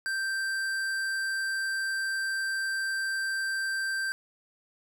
sine tone with hard clipping, 1568 Hz, G6, in tune, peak -30 dBFS, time 0.06-4.12 s, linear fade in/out 0 ms, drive 13 dB, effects none

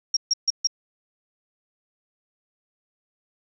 sine tone bursts, 5588 Hz, F8, in tune, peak -17 dBFS, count 4, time 0.14-0.672 s, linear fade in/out 5 ms, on 28 ms, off 140 ms, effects none

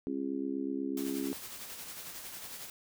harmonic tone, 68.2 Hz, C#2, 28 cents flat, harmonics 3 / 4 / 5 / 6, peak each -43 / -34 / -39 / -41 dBFS, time 0.07-1.33 s, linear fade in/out 0 ms
white noise with tremolo, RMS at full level -43 dBFS, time 0.97-2.7 s, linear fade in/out 2 ms, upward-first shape sine, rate 11 Hz, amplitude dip 40%
effects none

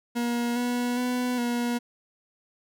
40% pulse tone with pitch steps, 238.3 / 243.8 / 248.2 / 240 Hz, A#3 / B3 / B3 / B3, +38 / -22 / +9 / -49 cents, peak -24 dBFS, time 0.15-1.79 s, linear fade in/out 20 ms, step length 410 ms, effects none

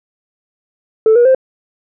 sine tone with pitch steps, 440 / 479.8 / 523.3 Hz, A4 / A#4 / C5, 0 / +50 / 0 cents, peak -4 dBFS, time 1.06-1.348 s, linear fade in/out 2 ms, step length 96 ms, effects tanh soft clip ceiling -3 dBFS

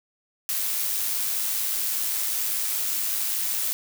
blue noise with amplitude modulation, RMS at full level -25 dBFS, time 0.49-3.73 s, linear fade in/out 0 ms, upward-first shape sine, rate 105 Hz, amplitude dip 30%, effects none

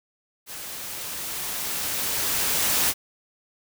white noise with level ramp, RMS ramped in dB -37 to -21 dBFS, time 0.46-2.94 s, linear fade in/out 50 ms, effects none

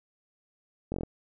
slowing click train, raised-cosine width 2 ms, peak -19 dBFS, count 6, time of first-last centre 0.92-1.034 s, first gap 21 ms, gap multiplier 1.04, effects none

